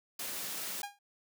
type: high-pass noise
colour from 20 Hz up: white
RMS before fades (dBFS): -39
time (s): 0.19-0.82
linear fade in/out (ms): 5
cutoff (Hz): 130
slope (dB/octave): 48
type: tone with exponential decay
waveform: sawtooth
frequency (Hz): 812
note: G#5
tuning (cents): -39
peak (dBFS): -31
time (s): 0.83-0.99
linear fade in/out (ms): 5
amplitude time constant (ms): 34
effects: none